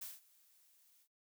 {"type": "noise with ADSR envelope", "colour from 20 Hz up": "blue", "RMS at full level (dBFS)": -45, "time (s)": [0.01, 1.08], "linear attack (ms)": 9, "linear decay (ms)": 180, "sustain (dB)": -24, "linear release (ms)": 64, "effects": ["noise-tail reverb RT60 0.2 s tail -26 dB re dry"]}